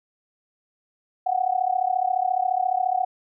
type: tone with amplitude modulation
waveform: sine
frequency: 740 Hz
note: F#5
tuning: in tune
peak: -16 dBFS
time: 1.26-3.05 s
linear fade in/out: 10 ms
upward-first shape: sine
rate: 34.4 Hz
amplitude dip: 90%
effects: none